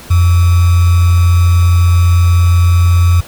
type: tone with sample-and-hold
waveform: sine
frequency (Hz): 87.2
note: F2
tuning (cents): -2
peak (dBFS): -5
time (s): 0.1-3.21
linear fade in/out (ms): 10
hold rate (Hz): 1225
effects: pink hiss -34 dBFS RMS until 3.27 s